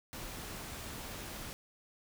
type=noise; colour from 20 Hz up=pink; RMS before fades=-44 dBFS; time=0.13-1.53 s; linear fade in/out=0 ms; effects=none